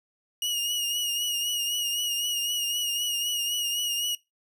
sawtooth tone with vibrato, 2877 Hz, F#7, 49 cents flat, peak -23 dBFS, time 0.42-4.15 s, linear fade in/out 2 ms, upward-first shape triangle, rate 3.9 Hz, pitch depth 49 cents each way, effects noise-tail reverb RT60 0.2 s tail -21 dB re dry

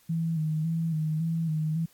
sine tone with vibrato, 160 Hz, D#3, 49 cents sharp, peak -25 dBFS, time 0.09-1.86 s, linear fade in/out 10 ms, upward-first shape square, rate 1.8 Hz, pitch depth 47 cents each way, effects white hiss -61 dBFS RMS until 1.93 s + AAC 64 kbps

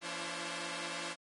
5% pulse tone cluster, 170.9 / 237.2 / 289.9 / 337 / 537 Hz, F3 / A#3 / D4 / E4 / C5, -37 / +30 / -22 / +38 / +45 cents, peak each -33 / -40 / -32 / -34 / -31 dBFS, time 0.01-1.16 s, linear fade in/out 50 ms, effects MP3 48 kbps

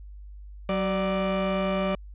35% pulse tone pair together, 188.28 / 588 Hz, F#3 / D5, +30 / +2 cents, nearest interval octave + minor sixth, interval 1972 cents, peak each -25 / -25 dBFS, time 0.69-1.95 s, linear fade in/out 2 ms, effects added 50 Hz sine -40 dBFS peak until 2.14 s + resampled to 8000 Hz

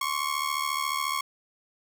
sawtooth ring-modulated tone, 1096 Hz, C#6, 20 cents flat, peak -20 dBFS, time 0.01-1.21 s, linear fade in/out 2 ms, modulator 37.1 Hz, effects none

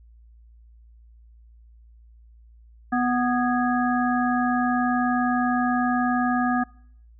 harmonic tone with a mistuned harmonic, 246.9 Hz, B3, in tune, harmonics 1 / 3 / 5 / 7, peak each -22 / -25 / -29 / -29 dBFS, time 2.92-6.64 s, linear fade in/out 10 ms, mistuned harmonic 7, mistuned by -70 cents, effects noise-tail reverb RT60 0.7 s tail -26 dB re dry + added 57 Hz sine -48 dBFS peak until 7.19 s

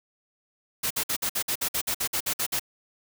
white noise bursts, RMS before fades -27 dBFS, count 14, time 0.83-2.596 s, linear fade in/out 10 ms, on 76 ms, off 54 ms, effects none

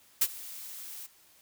blue noise with ADSR envelope, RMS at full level -22 dBFS, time 0.21-1.07 s, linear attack 8 ms, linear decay 51 ms, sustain -21 dB, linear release 17 ms, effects white hiss -61 dBFS RMS until 1.41 s

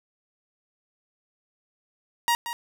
sawtooth tone with echo, 944 Hz, A#5, 22 cents sharp, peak -16 dBFS, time 2.28-2.35 s, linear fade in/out 0 ms, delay 180 ms, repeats 1, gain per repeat -10 dB, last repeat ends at 2.53 s, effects none

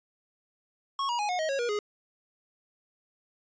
square tone with pitch steps, 1098 / 955.9 / 832.1 / 724.4 / 630.6 / 549 / 477.9 / 416.1 Hz, C#6 / A#5 / G#5 / F#5 / D#5 / C#5 / A#4 / G#4, -17 / +43 / +3 / -37 / +23 / -17 / +43 / +3 cents, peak -28 dBFS, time 0.99-1.79 s, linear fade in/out 2 ms, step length 100 ms, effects resampled to 16000 Hz

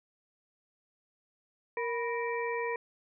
harmonic tone with a mistuned harmonic, 466.2 Hz, A#4, in tune, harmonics 1 / 2 / 4 / 5, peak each -33 / -36 / -39 / -40 dBFS, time 1.77-2.76 s, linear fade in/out 2 ms, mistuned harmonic 2, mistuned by +87 cents, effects none

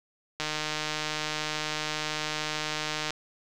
click train, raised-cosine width 0.2 ms, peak -13 dBFS, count 415, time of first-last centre 0.4-3.106 s, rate 153 Hz, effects none

